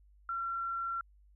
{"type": "tone", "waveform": "sine", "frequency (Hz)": 1363, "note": "F6", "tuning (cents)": -43, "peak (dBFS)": -33, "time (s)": [0.29, 1.01], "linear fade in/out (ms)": 2, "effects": ["added 50 Hz sine -59 dBFS peak until 1.35 s"]}